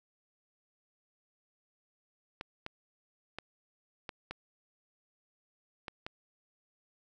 clicks, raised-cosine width 0.3 ms, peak -23 dBFS, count 7, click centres 2.411 / 2.664 / 3.386 / 4.092 / 4.31 / 5.882 / 6.065 s, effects none

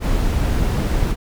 brown noise, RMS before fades -18 dBFS, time 0-1.16 s, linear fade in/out 50 ms, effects none

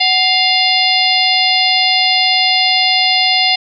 harmonic tone with a mistuned harmonic, 701 Hz, F5, 6 cents sharp, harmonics 1 / 3 / 4 / 5 / 6 / 7, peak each -17 / -17 / -17 / -17 / -17 / -17 dBFS, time 0-3.56 s, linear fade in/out 10 ms, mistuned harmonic 1, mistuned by +110 cents, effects none

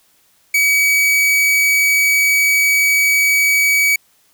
45% pulse tone, 2273 Hz, C#7, 43 cents sharp, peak -11 dBFS, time 0.54-3.96 s, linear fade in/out 5 ms, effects white hiss -56 dBFS RMS until 4.33 s

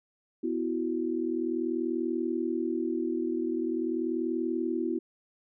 sine chord, B suspended fourth, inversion none, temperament equal with one note detuned, 249.1 / 329.6 / 370 Hz, B3 / E4 / F#4, +15 / 0 / 0 cents, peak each -33 / -30 / -33 dBFS, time 0.43-4.99 s, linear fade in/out 10 ms, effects none

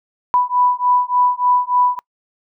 sine beating tone pair, 987.8 / 991.2 Hz, B5 / B5, 0 / +6 cents, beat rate 3.4 Hz, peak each -16 dBFS, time 0.34-1.99 s, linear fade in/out 0 ms, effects noise-tail reverb RT60 0.1 s tail -26 dB re dry

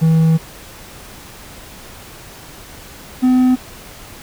triangle tone pair in turn, 161.4 / 254.1 Hz, E3 / B3, -36 / +49 cents, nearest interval minor sixth, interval 785 cents, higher second, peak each -7 dBFS, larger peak neither, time 0.01-0.38 / 3.22-3.56 s, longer first, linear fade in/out 20 ms, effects pink hiss -37 dBFS RMS until 4.22 s

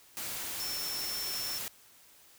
sine tone in noise, 5400 Hz, E8, 41 cents sharp, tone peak -36 dBFS, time 0.6-1.58 s, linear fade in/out 0 ms, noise white, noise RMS -38 dBFS, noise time 0.17-1.68 s, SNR -1 dB, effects white hiss -59 dBFS RMS until 2.38 s

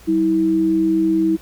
sine tone pair together, 192.3 / 323.4 Hz, G3 / E4, -33 / -33 cents, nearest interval major sixth, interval 900 cents, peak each -23 / -14 dBFS, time 0.07-1.37 s, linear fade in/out 20 ms, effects added 60 Hz sine -45 dBFS peak until 1.41 s + pink hiss -46 dBFS RMS until 1.41 s

